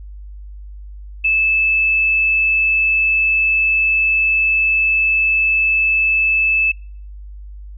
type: tone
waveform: sine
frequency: 2620 Hz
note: E7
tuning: 11 cents flat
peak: -12 dBFS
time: 1.24-6.72 s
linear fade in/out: 10 ms
effects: noise-tail reverb RT60 0.5 s tail -25 dB re dry + added 50 Hz sine -31 dBFS peak until 7.77 s